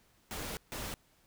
pink noise bursts at uneven times, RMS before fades -40 dBFS, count 2, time 0.31-0.57 / 0.72-0.94 s, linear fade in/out 0 ms, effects pink hiss -68 dBFS RMS until 1.26 s

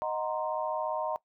sine chord, C half-diminished seventh, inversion first, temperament equal, 622.3 / 740 / 932.3 / 1046.5 Hz, Eb5 / Gb5 / Bb5 / C6, 0 / 0 / 0 / 0 cents, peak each -33 / -37 / -34 / -38 dBFS, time 0.02-1.16 s, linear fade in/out 0 ms, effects noise-tail reverb RT60 0.1 s tail -19 dB re dry

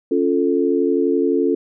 sine chord, Db augmented, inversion none, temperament equal, 277.2 / 349.2 / 440 Hz, Db4 / F4 / A4, 0 / 0 / 0 cents, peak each -19 dBFS, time 0.11-1.55 s, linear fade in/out 5 ms, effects none

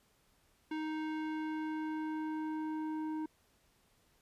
square tone with low-pass filter sweep, 311.8 Hz, D#4, 4 cents sharp, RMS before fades -38 dBFS, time 0.71-3.26 s, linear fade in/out 5 ms, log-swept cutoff 2700 to 870 Hz, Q 0.98, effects pink hiss -71 dBFS RMS until 4.21 s + resampled to 32000 Hz

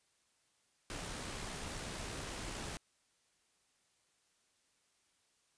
pink noise with amplitude modulation, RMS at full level -42 dBFS, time 0.9-2.77 s, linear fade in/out 0 ms, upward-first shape sine, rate 68.5 Hz, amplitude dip 30%, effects white hiss -75 dBFS RMS until 5.57 s + resampled to 22050 Hz

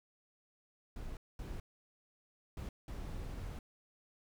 brown noise bursts at uneven times, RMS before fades -43 dBFS, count 4, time 0.96-1.17 / 1.39-1.6 / 2.57-2.69 / 2.88-3.59 s, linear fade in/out 2 ms, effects none

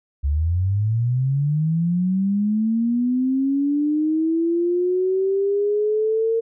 sine linear sweep, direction up, 67.7 to 458 Hz, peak -17 dBFS, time 0.23-6.41 s, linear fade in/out 20 ms, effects none

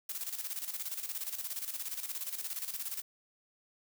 blue noise with tremolo, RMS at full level -37 dBFS, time 0.09-3.02 s, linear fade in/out 5 ms, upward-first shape square, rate 17 Hz, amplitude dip 65%, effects none

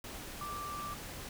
sine tone in noise, 1174.7 Hz, D6, in tune, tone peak -39 dBFS, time 0.41-0.94 s, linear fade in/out 2 ms, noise pink, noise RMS -45 dBFS, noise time 0.04-1.29 s, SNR +3 dB, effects none

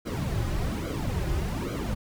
brown noise with flanger, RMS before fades -29 dBFS, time 0.05-1.95 s, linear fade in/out 20 ms, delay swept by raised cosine 1.1 to 4.5 ms, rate 1.2 Hz, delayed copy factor -0.8, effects none

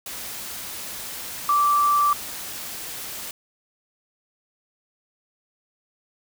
sine tone in noise, 1167 Hz, D6, 11 cents flat, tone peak -16 dBFS, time 1.49-2.13 s, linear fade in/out 2 ms, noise white, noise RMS -34 dBFS, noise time 0.06-3.31 s, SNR +15 dB, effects none

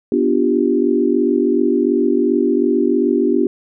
sine chord, G dominant seventh, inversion first, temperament equal, 246.9 / 293.7 / 349.2 / 392 Hz, B3 / D4 / F4 / G4, 0 / 0 / 0 / 0 cents, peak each -18 dBFS, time 0.12-3.47 s, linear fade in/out 2 ms, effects none

